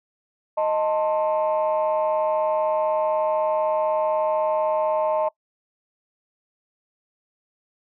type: tone cluster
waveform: sine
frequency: 623 / 887 / 1056 Hz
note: D#5 / A5 / C6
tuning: +2 / +14 / +16 cents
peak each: -20 / -24 / -29 dBFS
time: 0.57-5.29 s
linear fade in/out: 10 ms
effects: noise-tail reverb RT60 0.1 s tail -22 dB re dry + tanh soft clip ceiling -13 dBFS